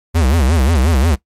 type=tone with vibrato; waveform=square; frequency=73.42 Hz; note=D2; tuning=in tune; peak=-11 dBFS; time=0.14-1.16 s; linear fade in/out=20 ms; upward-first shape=sine; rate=5.6 Hz; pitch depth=270 cents each way; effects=noise-tail reverb RT60 0.1 s tail -18 dB re dry + MP3 64 kbps